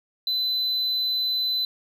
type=tone; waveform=triangle; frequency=4020 Hz; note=B7; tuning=30 cents sharp; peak=-21 dBFS; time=0.27-1.65 s; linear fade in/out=2 ms; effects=none